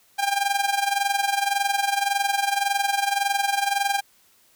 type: tone with amplitude modulation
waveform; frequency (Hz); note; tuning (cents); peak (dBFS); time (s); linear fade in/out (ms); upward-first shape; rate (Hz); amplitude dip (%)
sawtooth; 799; G5; +33; -14; 0.18-4.01; 20; sine; 21.8; 75
effects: white hiss -59 dBFS RMS until 4.55 s